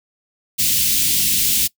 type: band-stop noise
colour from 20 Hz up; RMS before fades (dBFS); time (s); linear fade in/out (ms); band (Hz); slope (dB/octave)
white; -17; 0.58-1.68; 20; 280 to 2600; 24
effects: noise-tail reverb RT60 0.1 s tail -22 dB re dry